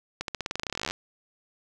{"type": "accelerating click train", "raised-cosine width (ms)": 0.2, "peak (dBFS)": -13, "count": 23, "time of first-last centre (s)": [0.21, 0.91], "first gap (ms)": 72, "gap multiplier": 0.91, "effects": []}